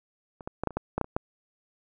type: clicks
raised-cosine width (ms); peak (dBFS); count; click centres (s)
1; -28 / -20 / -15 / -12 / -28 / -14 / -13 / -9 / -27 / -12; 10; 0.408 / 0.475 / 0.636 / 0.673 / 0.707 / 0.77 / 0.98 / 1.013 / 1.044 / 1.165
effects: none